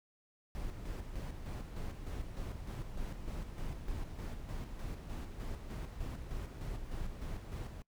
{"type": "noise with tremolo", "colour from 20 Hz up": "brown", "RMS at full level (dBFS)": -40, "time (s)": [0.55, 7.82], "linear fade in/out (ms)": 0, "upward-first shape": "square", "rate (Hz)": 3.3, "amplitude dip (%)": 45, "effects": ["noise-tail reverb RT60 0.1 s tail -23 dB re dry"]}